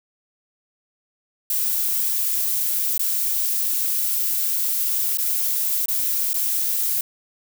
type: noise with dropouts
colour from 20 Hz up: violet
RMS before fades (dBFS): -22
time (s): 1.5-7.01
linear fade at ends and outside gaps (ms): 2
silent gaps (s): 2.979-2.994 / 5.173-5.184 / 5.858-5.883 / 6.332-6.342
effects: none